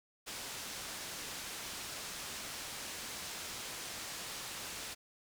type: low-pass noise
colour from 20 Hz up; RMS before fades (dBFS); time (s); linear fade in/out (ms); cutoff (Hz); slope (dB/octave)
white; -44; 0.26-4.95; 20; 7700; 12
effects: none